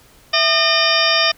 harmonic tone with a mistuned harmonic, 608 Hz, D#5, 40 cents flat, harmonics 1 / 2 / 3 / 4 / 5 / 6 / 8 / 9, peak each -21 / -21 / -21 / -21 / -21 / -21 / -21 / -21 dBFS, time 0.33-1.32 s, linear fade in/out 10 ms, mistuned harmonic 1, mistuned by +140 cents, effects pink hiss -49 dBFS RMS until 1.37 s

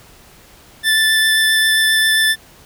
25% pulse tone with vibrato, 1760 Hz, A6, in tune, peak -8 dBFS, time 0.83-2.36 s, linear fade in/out 50 ms, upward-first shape sine, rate 7.5 Hz, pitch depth 9 cents each way, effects pink hiss -45 dBFS RMS until 2.65 s

